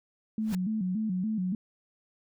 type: tone with vibrato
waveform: sine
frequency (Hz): 200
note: G3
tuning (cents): +35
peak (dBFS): -27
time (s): 0.38-1.55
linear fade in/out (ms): 2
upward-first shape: square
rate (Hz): 3.5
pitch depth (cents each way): 150
type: noise with exponential growth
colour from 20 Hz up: pink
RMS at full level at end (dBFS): -36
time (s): 0.4-0.55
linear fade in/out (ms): 2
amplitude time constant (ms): 31
effects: none